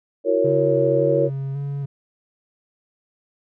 sine chord, F# dominant seventh, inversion third, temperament just, 333 / 370 / 462.5 / 555 Hz, E4 / F#4 / A#4 / C#5, +18 / 0 / -14 / +2 cents, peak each -24 / -25 / -20 / -19 dBFS, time 0.24-1.3 s, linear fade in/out 50 ms
triangle tone with vibrato, 138.59 Hz, C#3, in tune, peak -22 dBFS, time 0.44-1.86 s, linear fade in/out 10 ms, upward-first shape square, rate 1.8 Hz, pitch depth 28 cents each way
effects none

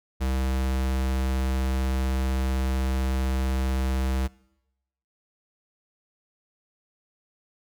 square tone, 65.41 Hz, C2, in tune, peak -24 dBFS, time 0.2-4.28 s, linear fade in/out 20 ms, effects noise-tail reverb RT60 0.9 s tail -23 dB re dry

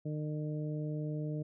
harmonic tone, 151.7 Hz, D#3, 44 cents flat, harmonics 1 / 2 / 3 / 4, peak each -35 / -41 / -45 / -47 dBFS, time 0.05-1.43 s, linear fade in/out 10 ms, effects none

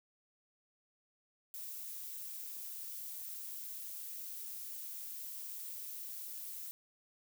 violet noise with amplitude modulation, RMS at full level -43 dBFS, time 1.54-6.71 s, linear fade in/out 0 ms, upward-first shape sine, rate 243 Hz, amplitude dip 45%, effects none

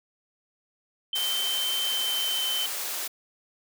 sine tone with pitch glide, 3100 to 3073 Hz, G7 to G7, -20 to -35 cents, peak -26 dBFS, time 1.13-2.66 s, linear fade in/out 2 ms, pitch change -15 cents, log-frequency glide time 1.81-2.51 s
white high-pass noise, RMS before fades -32 dBFS, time 1.15-3.08 s, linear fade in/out 10 ms, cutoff 410 Hz, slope 12 dB/octave
effects none

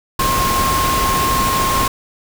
sine tone in noise, 1069 Hz, C6, 37 cents sharp, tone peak -16 dBFS, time 0.19-1.88 s, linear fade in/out 5 ms, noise pink, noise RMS -19 dBFS, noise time 0.19-1.88 s, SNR 0 dB, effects none

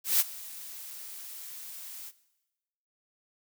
blue noise with ADSR envelope, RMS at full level -22 dBFS, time 0.04-2.12 s, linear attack 160 ms, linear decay 29 ms, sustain -21 dB, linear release 40 ms, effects noise-tail reverb RT60 1.0 s tail -18 dB re dry

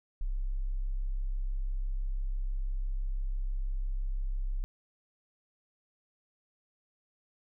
sine tone, 33.01 Hz, C1, 16 cents sharp, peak -29 dBFS, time 0.21-4.64 s, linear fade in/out 0 ms, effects none

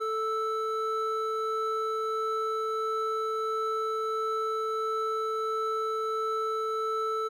triangle tone pair together, 440 / 1318.5 Hz, A4 / E6, 0 / 0 cents, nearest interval octave + perfect fifth, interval 1900 cents, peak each -29 / -28 dBFS, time 0-7.29 s, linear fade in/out 20 ms, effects none

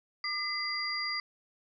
sine tone cluster, 1195 / 2036 / 4773 Hz, D6 / C7 / D8, +30 / -48 / +27 cents, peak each -39 / -35 / -34 dBFS, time 0.24-1.2 s, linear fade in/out 2 ms, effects none

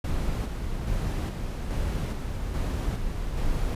brown noise with tremolo, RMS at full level -27 dBFS, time 0.04-3.75 s, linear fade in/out 5 ms, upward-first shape square, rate 1.2 Hz, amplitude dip 35%, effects resampled to 32000 Hz

